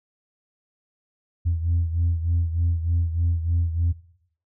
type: beating tone pair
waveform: sine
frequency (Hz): 83.9 / 87.2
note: E2 / F2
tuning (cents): +31 / -2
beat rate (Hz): 3.3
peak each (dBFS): -20 / -25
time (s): 1.45-3.93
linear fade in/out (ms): 20
effects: noise-tail reverb RT60 0.7 s tail -19 dB re dry + tanh soft clip ceiling -15 dBFS